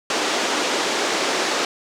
pink band-pass noise, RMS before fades -22 dBFS, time 0.1-1.65 s, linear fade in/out 2 ms, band 290 to 7000 Hz, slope 24 dB/octave, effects none

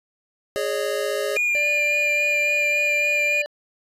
square chord, Ab suspended fourth, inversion none, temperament equal with one note detuned, 415.3 / 554.4 / 609.8 Hz, Ab4 / Db5 / Eb5, 0 / 0 / -35 cents, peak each -27 / -27 / -29 dBFS, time 0.56-1.37 s, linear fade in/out 0 ms
triangle tone with vibrato, 2412 Hz, D7, 46 cents sharp, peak -17 dBFS, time 1.36-3.42 s, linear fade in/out 5 ms, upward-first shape sine, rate 3.6 Hz, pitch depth 21 cents each way
harmonic tone, 587.3 Hz, D5, in tune, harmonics 1 / 3 / 5 / 7 / 8, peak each -27 / -37 / -41 / -44 / -45 dBFS, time 1.55-3.46 s, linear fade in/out 0 ms
effects resampled to 32000 Hz

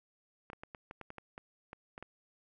clicks, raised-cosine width 0.5 ms, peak -30 dBFS, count 12, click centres 0.501 / 0.532 / 0.635 / 0.748 / 0.911 / 1.013 / 1.104 / 1.183 / 1.379 / 1.731 / 1.979 / 2.026 s, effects none

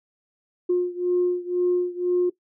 sine beating tone pair, 356.4 / 358.4 Hz, F4 / F4, +35 / +45 cents, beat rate 2 Hz, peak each -21 / -23 dBFS, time 0.69-2.3 s, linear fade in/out 10 ms, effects noise-tail reverb RT60 0.1 s tail -18 dB re dry + tanh soft clip ceiling -13 dBFS

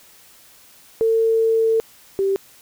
sine tone pair in turn, 449.8 / 390 Hz, A4 / G4, +38 / -9 cents, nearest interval major second, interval 247 cents, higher first, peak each -14 / -16 dBFS, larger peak first, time 1.01-1.8 / 2.19-2.36 s, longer first, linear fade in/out 0 ms, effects white hiss -49 dBFS RMS until 2.61 s

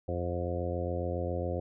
harmonic tone with a mistuned harmonic, 87.31 Hz, F2, in tune, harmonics 1 / 2 / 3 / 4 / 5 / 6 / 7 / 8, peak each -34 / -41 / -42 / -39 / -41 / -36 / -42 / -43 dBFS, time 0.08-1.6 s, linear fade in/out 5 ms, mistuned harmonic 8, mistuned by +38 cents, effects none

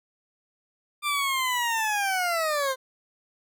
20% pulse linear sweep, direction down, 1194 to 512 Hz, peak -19 dBFS, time 1.02-2.76 s, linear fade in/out 50 ms, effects none

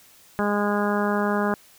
harmonic tone, 205.6 Hz, G#3, 17 cents flat, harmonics 1 / 2 / 3 / 4 / 5 / 6 / 7 / 8, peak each -24 / -27 / -29 / -30 / -31 / -32 / -32 / -33 dBFS, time 0.39-1.54 s, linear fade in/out 0 ms, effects white hiss -53 dBFS RMS until 1.78 s

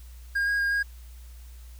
triangle tone with pitch steps, 1618 / 1638 / 1620 / 1633 Hz, G#6 / G#6 / G#6 / G#6, -46 / -24 / -43 / -30 cents, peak -21 dBFS, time 0.35-0.83 s, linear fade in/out 10 ms, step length 120 ms, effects added 60 Hz sine -42 dBFS peak until 1.79 s + white hiss -57 dBFS RMS until 1.79 s

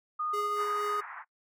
sine tone with pitch glide, 1229 to 1241.8 Hz, D#6 to D#6, -22 to -4 cents, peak -29 dBFS, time 0.19-1.01 s, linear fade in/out 10 ms, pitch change +18 cents, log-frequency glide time 0.42-0.78 s
square tone with tremolo, 415.3 Hz, G#4, in tune, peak -33 dBFS, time 0.33-1.01 s, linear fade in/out 10 ms, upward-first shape triangle, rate 4.3 Hz, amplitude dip 45%
pink band-pass noise, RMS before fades -43 dBFS, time 0.55-1.25 s, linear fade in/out 50 ms, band 860 to 2000 Hz, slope 48 dB/octave
effects noise-tail reverb RT60 0.1 s tail -23 dB re dry + MP3 96 kbps

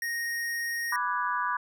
square tone, 1864.7 Hz, A#6, in tune, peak -30 dBFS, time 0.02-0.96 s, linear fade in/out 2 ms
sine chord, G# half-diminished seventh, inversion first, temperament equal, 987.8 / 1174.7 / 1480 / 1661.2 Hz, B5 / D6 / F#6 / G#6, 0 / 0 / 0 / 0 cents, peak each -30 / -31 / -34 / -34 dBFS, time 0.92-1.57 s, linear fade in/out 5 ms
effects none

